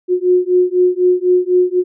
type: beating tone pair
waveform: sine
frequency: 360 / 364 Hz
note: F#4 / F#4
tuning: -47 / -28 cents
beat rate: 4 Hz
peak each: -13 dBFS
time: 0.08-1.84 s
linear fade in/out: 50 ms
effects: none